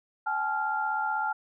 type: tone cluster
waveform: sine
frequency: 783 / 859 / 1390 Hz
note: G5 / A5 / F6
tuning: -2 / -42 / -9 cents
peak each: -35 / -29 / -30 dBFS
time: 0.26-1.33 s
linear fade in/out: 10 ms
effects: none